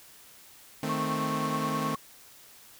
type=chord; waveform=sawtooth; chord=A diminished; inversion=second; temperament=equal; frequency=155.56 / 220 / 261.6 Hz; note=Eb3 / A3 / C4; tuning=0 / 0 / 0 cents; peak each=-30 dBFS; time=0.83-1.95 s; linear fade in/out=2 ms
type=tone with tremolo; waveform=sine; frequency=1100 Hz; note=C#6; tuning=14 cents flat; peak=-29 dBFS; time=0.89-1.96 s; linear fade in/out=5 ms; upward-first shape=triangle; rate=9.5 Hz; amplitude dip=65%
effects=white hiss -53 dBFS RMS until 2.79 s